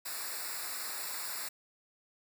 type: noise with comb filter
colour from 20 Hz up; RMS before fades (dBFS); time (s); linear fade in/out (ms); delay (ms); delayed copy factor
white; -39; 0.05-1.49; 10; 0.32; -1
effects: none

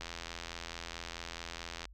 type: click train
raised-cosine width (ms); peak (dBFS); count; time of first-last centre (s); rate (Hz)
0.2; -23; 157; 0.01-1.854; 84.6
effects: added 50 Hz sine -52 dBFS peak until 1.93 s

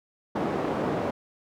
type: band-pass noise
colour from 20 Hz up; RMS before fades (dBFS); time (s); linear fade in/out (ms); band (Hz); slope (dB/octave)
white; -28; 0.35-1.11; 10; 140 to 600; 12
effects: none

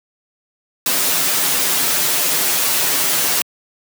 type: noise with comb filter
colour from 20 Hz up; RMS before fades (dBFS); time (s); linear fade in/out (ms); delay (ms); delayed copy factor
white; -17; 0.86-3.42; 2; 9.2; -0.75
effects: high-pass 150 Hz 12 dB/octave

